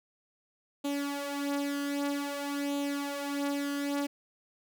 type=tone with flanger; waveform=sawtooth; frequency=284 Hz; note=C#4; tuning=42 cents sharp; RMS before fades=-33 dBFS; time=0.84-4.07 s; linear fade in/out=10 ms; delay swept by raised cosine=0.28 to 4.18 ms; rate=0.52 Hz; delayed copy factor=+0.65; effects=none